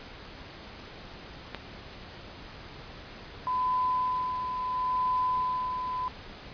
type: click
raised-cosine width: 0.3 ms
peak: -18 dBFS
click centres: 1.547 s
type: tone with tremolo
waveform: sine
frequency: 1008 Hz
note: B5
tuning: 35 cents sharp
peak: -24 dBFS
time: 3.47-6.08 s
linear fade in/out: 0 ms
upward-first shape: sine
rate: 0.74 Hz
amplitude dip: 50%
effects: pink hiss -45 dBFS RMS until 6.53 s + resampled to 11025 Hz